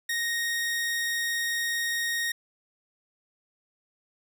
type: tone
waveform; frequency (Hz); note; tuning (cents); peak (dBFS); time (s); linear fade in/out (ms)
sawtooth; 1864.7; A#6; 0; -23; 0.09-2.32; 5
effects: none